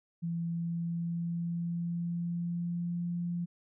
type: tone with pitch glide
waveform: sine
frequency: 168.5 to 173.24 Hz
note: E3 to F3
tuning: +38 to -14 cents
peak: -31 dBFS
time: 0.22-3.46 s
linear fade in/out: 20 ms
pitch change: +48 cents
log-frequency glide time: 0.51-3.08 s
effects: none